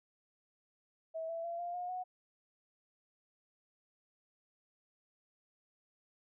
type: tone with pitch steps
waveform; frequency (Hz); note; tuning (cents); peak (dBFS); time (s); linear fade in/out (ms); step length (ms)
sine; 648 / 664.3 / 681 / 698.1 / 715.7 / 733.7; E5 / E5 / F5 / F5 / F5 / F#5; -30 / +13 / -44 / -1 / +42 / -15; -37; 1.14-2.04; 20; 150
effects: none